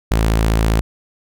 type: tone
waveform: sawtooth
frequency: 55 Hz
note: A1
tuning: in tune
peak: -9 dBFS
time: 0.11-0.81 s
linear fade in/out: 5 ms
effects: none